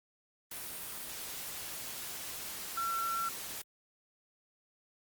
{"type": "tone in noise", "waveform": "sine", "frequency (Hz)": 1353, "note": "E6", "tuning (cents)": 45, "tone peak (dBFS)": -32, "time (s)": [2.77, 3.29], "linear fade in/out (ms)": 5, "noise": "white", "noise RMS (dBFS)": -42, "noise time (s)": [0.51, 3.62], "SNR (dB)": 7, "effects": ["Opus 32 kbps"]}